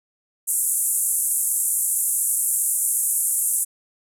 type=band-pass noise; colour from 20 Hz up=white; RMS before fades=-22 dBFS; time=0.47-3.65 s; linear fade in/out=20 ms; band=7800 to 12000 Hz; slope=48 dB/octave; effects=none